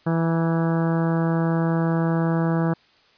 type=harmonic tone with a mistuned harmonic; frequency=165.2 Hz; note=E3; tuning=4 cents sharp; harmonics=1 / 2 / 3 / 4 / 5 / 6 / 7 / 8 / 9 / 10; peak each=-20 / -26 / -30 / -32 / -34 / -36 / -37 / -38 / -39 / -40 dBFS; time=0.06-2.74 s; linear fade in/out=10 ms; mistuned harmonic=6; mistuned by=-33 cents; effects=white hiss -57 dBFS RMS until 3.17 s + resampled to 11025 Hz